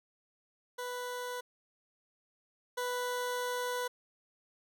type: tone pair in turn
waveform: 20% pulse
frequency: 493.9 / 493.9 Hz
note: B4 / B4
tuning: 0 / 0 cents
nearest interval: unison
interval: 0 cents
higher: neither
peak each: -32 / -28 dBFS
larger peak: second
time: 0.78-1.41 / 2.77-3.88 s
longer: second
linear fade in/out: 10 ms
effects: none